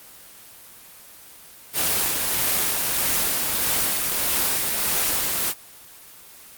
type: noise with tremolo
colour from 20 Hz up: white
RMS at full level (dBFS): -21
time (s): 1.73-5.54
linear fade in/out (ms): 50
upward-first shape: sine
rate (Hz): 1.6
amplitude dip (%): 25
effects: white hiss -45 dBFS RMS until 6.57 s + Opus 24 kbps

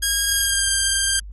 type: tone with pitch glide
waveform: 5% pulse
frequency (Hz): 1631 to 1589.2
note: G#6 to G6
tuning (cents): -32 to +23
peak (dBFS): -7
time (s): 0.02-1.2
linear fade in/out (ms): 10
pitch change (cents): -45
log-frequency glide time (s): 0.3-0.7
effects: added 50 Hz sine -33 dBFS peak until 1.32 s + AAC 32 kbps

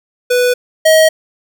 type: tone pair in turn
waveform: square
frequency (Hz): 493.9 / 634.2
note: B4 / D#5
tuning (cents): 0 / +33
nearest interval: major third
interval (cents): 433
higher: second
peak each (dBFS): -10 / -6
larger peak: second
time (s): 0.3-0.54 / 0.85-1.09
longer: neither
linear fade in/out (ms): 10
effects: none

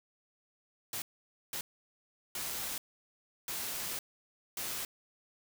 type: noise bursts at uneven times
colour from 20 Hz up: white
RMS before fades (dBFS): -38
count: 5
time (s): 0.93-1.02 / 1.53-1.61 / 2.35-2.78 / 3.48-3.99 / 4.57-4.85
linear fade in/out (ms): 2
effects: none

